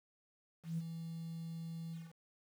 sine tone with ADSR envelope, 164.81 Hz, E3, in tune, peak -33 dBFS, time 0.63-2.14 s, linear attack 150 ms, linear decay 30 ms, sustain -8 dB, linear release 210 ms, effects tanh soft clip ceiling -30 dBFS + 10-bit

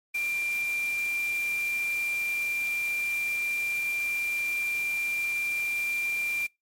sine tone in noise, 2377 Hz, D7, 20 cents sharp, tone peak -26 dBFS, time 0.14-6.47 s, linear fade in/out 10 ms, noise white, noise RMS -42 dBFS, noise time 0.14-6.47 s, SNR +13 dB, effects noise-tail reverb RT60 0.2 s tail -25 dB re dry + MP3 64 kbps

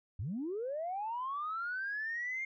sine linear sweep, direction up, 77.78 to 2139 Hz, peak -34 dBFS, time 0.19-2.45 s, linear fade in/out 5 ms, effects tanh soft clip ceiling -30 dBFS

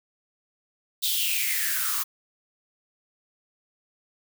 blue noise with high-pass filter sweep, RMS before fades -26 dBFS, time 1.02-2.04 s, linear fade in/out 20 ms, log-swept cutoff 3700 to 1100 Hz, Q 7.6, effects none

